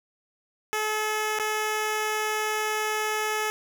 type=tone with dropouts; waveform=10% pulse; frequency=429.3 Hz; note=A4; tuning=43 cents flat; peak=-17 dBFS; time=0.73-3.5 s; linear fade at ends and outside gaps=0 ms; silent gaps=1.388-1.397 s; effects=none